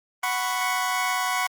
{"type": "chord", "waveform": "25% pulse", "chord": "F# suspended fourth", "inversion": "none", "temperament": "equal with one note detuned", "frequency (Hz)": [740, 990.6, 1108.7], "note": ["F#5", "B5", "C#6"], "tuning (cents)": [0, 5, 0], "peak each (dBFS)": -24, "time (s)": [0.23, 1.47], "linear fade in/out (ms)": 5, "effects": ["Opus 32 kbps"]}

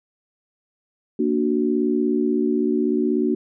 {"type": "chord", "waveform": "sine", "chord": "Bb augmented", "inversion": "none", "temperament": "equal", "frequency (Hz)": [233.1, 293.7, 370], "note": ["Bb3", "D4", "F#4"], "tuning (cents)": [0, 0, 0], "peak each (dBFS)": -22, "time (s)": [1.19, 3.35], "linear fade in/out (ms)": 5, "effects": []}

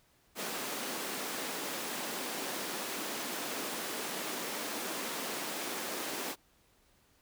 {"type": "high-pass noise", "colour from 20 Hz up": "pink", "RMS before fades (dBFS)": -38, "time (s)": [0.35, 6.36], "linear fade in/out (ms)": 50, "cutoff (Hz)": 230, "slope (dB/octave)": 24, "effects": ["pink hiss -68 dBFS RMS until 7.21 s"]}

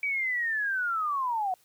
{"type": "linear sweep", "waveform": "sine", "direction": "down", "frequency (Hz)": [2300, 717], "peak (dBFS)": -26, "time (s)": [0.03, 1.54], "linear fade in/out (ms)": 2, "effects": ["white hiss -64 dBFS RMS until 1.64 s", "high-pass 60 Hz 12 dB/octave"]}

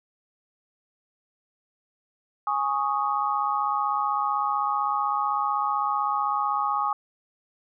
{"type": "chord", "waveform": "sine", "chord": "Ab suspended fourth", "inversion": "none", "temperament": "equal", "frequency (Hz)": [830.6, 1108.7, 1244.5], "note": ["Ab5", "Db6", "Eb6"], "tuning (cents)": [0, 0, 0], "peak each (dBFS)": -27, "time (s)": [2.47, 6.93], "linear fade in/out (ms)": 2, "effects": []}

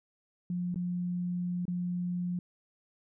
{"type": "tone with dropouts", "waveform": "sine", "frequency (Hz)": 177.5, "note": "F3", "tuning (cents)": 28, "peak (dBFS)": -30, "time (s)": [0.5, 2.39], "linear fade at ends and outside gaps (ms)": 2, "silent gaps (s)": [[0.744, 0.758], [1.654, 1.68]], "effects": []}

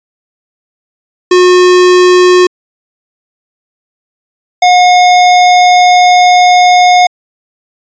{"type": "tone pair in turn", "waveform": "square", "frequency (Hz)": [362, 721.3], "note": ["F#4", "F#5"], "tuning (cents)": [-38, -44], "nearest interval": "octave", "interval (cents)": 1194, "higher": "second", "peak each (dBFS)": -3, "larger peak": "neither", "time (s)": [[1.31, 2.47], [4.62, 7.07]], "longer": "second", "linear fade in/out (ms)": 5, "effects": ["resampled to 16000 Hz"]}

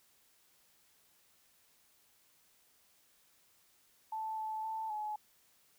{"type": "tone with pitch steps", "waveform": "sine", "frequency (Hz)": [878, 872, 883, 849], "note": ["A5", "A5", "A5", "G#5"], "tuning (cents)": [-4, -16, 6, 38], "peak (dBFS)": -36, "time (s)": [4.12, 5.16], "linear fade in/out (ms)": 5, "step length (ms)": 260, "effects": ["white hiss -69 dBFS RMS until 5.78 s"]}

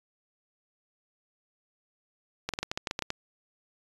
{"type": "clicks", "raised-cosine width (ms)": 0.2, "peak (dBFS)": -13, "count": 11, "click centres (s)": [2.49, 2.537, 2.589, 2.63, 2.715, 2.775, 2.872, 2.911, 2.991, 3.023, 3.104], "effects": ["resampled to 24000 Hz"]}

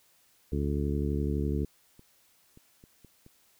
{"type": "harmonic tone", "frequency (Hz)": 71.9, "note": "D2", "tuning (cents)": -36, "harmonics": [1, 2, 3, 4, 5, 6], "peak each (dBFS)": [-30, -33, -35, -36, -37, -38], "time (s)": [0.52, 1.65], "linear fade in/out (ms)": 5}
{"type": "clicks", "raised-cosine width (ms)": 3, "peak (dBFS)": -39, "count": 5, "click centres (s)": [1.994, 2.574, 2.839, 3.047, 3.264]}
{"effects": ["white hiss -65 dBFS RMS until 3.59 s"]}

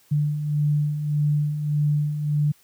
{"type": "beating tone pair", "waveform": "sine", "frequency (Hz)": [146.83, 148.53], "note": ["D3", "D3"], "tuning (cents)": [0, 20], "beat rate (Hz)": 1.7, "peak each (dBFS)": [-28, -20], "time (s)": [0.11, 2.52], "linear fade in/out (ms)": 10, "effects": ["white hiss -58 dBFS RMS until 2.63 s", "high-pass 60 Hz 12 dB/octave"]}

